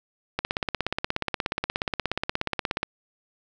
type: click train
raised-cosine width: 0.3 ms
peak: -9 dBFS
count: 42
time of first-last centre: 0.39-2.83 s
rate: 16.8 Hz
effects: none